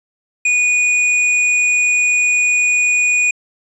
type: tone with hard clipping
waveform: sine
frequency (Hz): 2463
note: D#7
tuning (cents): -18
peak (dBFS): -13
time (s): 0.45-3.31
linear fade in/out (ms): 5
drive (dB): 12
effects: resampled to 22050 Hz